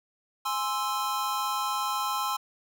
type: chord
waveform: square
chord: Ab augmented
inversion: none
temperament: equal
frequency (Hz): 830.6 / 1046.5 / 1318.5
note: Ab5 / C6 / E6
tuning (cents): 0 / 0 / 0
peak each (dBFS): -34 / -31 / -33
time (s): 0.45-2.37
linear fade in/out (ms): 10
effects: none